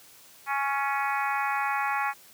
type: harmonic tone with a mistuned harmonic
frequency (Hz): 277.2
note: C#4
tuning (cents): 0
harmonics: 3 / 4 / 5 / 6 / 7 / 8 / 9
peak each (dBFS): -29 / -31 / -33 / -35 / -36 / -37 / -38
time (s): 0.46-2.14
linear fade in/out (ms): 50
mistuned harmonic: 6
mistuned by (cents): +27
effects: white hiss -53 dBFS RMS until 2.33 s + high-pass 80 Hz 12 dB/octave